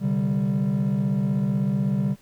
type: chord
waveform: triangle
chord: C suspended second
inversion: none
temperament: equal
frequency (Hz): 130.81 / 146.83 / 196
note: C3 / D3 / G3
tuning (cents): 0 / 0 / 0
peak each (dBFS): -24 / -23 / -20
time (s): 0-2.16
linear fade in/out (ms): 50
effects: tanh soft clip ceiling -14 dBFS + pink hiss -57 dBFS RMS until 2.21 s